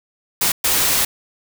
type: noise bursts at uneven times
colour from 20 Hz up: white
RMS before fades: -17 dBFS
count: 2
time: 0.41-0.52 / 0.64-1.05 s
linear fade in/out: 5 ms
effects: none